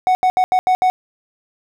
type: tone bursts at uneven times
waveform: triangle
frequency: 741 Hz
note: F#5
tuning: 2 cents sharp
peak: -9 dBFS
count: 6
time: 0.07-0.15 / 0.23-0.3 / 0.37-0.44 / 0.52-0.59 / 0.67-0.75 / 0.82-0.9 s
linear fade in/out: 0 ms
effects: none